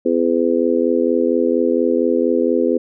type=harmonic tone; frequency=84.3 Hz; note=E2; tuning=39 cents sharp; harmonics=3 / 4 / 5 / 6; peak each=-19 / -19 / -19 / -19 dBFS; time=0.05-2.78 s; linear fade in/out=10 ms; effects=none